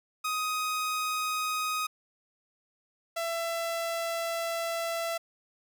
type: tone pair in turn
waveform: sawtooth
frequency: 1253 / 668.9 Hz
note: D#6 / E5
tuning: +12 / +25 cents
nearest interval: major seventh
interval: 1087 cents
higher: first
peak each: -25 / -26 dBFS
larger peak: first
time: 0.24-1.87 / 3.16-5.18 s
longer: second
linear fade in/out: 10 ms
effects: none